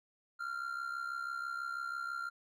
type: tone with amplitude modulation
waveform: triangle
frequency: 1386 Hz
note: F6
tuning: 14 cents flat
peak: -32 dBFS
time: 0.39-2.3 s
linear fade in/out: 20 ms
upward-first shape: sine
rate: 66.1 Hz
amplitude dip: 70%
effects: none